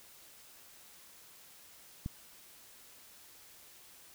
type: click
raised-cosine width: 5 ms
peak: -24 dBFS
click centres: 2.061 s
effects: white hiss -57 dBFS RMS until 4.14 s